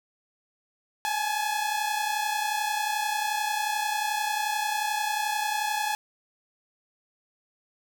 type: tone pair together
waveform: sawtooth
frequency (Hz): 830.7 / 862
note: G#5 / A5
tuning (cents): 0 / -36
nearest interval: minor second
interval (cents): 64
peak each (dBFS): -25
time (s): 1.05-5.95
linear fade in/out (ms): 0
effects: none